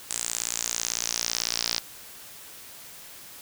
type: tone with band-pass filter sweep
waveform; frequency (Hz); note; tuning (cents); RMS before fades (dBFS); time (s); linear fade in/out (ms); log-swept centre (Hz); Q
sawtooth; 58; A#1; -8; -30; 0.1-1.79; 5; 8000 to 5000; 3.7
effects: white hiss -45 dBFS RMS until 3.41 s